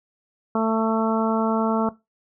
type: harmonic tone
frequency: 222.5 Hz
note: A3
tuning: 20 cents sharp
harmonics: 1 / 2 / 3 / 4 / 5 / 6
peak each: -22 / -25 / -27 / -28 / -29 / -30 dBFS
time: 0.55-1.89 s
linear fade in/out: 2 ms
effects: noise-tail reverb RT60 0.2 s tail -17 dB re dry